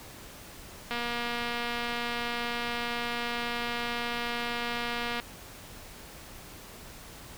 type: click train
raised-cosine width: 0.3 ms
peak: -17 dBFS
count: 1022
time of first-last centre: 0.91-5.2 s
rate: 238 Hz
effects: pink hiss -47 dBFS RMS until 7.37 s